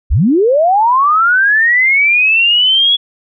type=linear sweep; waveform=sine; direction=up; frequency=36.71 to 3382 Hz; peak=-7 dBFS; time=0.1-2.97 s; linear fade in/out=20 ms; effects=none